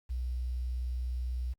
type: tone with quantisation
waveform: sine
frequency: 61.74 Hz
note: B1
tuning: in tune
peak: -31 dBFS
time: 0.09-1.54 s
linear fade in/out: 20 ms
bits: 10
effects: Opus 48 kbps